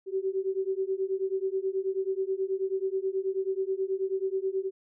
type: beating tone pair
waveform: sine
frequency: 378.6 / 387.9 Hz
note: F#4 / G4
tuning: +40 / -18 cents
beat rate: 9.3 Hz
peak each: -30 dBFS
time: 0.06-4.71 s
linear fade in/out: 50 ms
effects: none